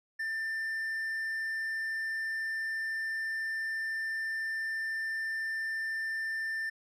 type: tone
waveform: triangle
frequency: 1787 Hz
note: A6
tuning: 26 cents sharp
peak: -30 dBFS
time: 0.19-6.7 s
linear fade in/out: 10 ms
effects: resampled to 32000 Hz